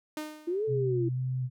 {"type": "tone with exponential decay", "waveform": "sawtooth", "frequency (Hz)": 305.9, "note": "D#4", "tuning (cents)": -29, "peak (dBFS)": -28, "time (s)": [0.17, 0.73], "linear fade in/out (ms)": 2, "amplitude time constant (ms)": 120}
{"type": "linear two-way sweep", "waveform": "sine", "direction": "up then down", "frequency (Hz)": [330, 442.6, 330], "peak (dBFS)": -27, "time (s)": [0.47, 1.09], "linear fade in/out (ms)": 10, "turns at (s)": 0.65}
{"type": "tone with vibrato", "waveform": "sine", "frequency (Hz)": 127.5, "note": "C3", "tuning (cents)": -44, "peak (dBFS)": -28, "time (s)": [0.67, 1.5], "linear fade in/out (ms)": 50, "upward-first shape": "square", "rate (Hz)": 2, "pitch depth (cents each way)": 13}
{"effects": []}